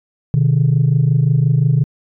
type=tone pair together; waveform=sine; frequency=126.5 / 152.21 Hz; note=B2 / D#3; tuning=+42 / -38 cents; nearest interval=minor third; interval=320 cents; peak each=-12 dBFS; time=0.34-1.84 s; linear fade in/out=0 ms; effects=tanh soft clip ceiling -6 dBFS